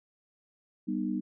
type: chord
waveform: sine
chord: G augmented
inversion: none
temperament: just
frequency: 196 / 245 / 306.2 Hz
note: G3 / B3 / D#4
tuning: 0 / -14 / -28 cents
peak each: -33 dBFS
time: 0.87-1.21 s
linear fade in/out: 20 ms
effects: none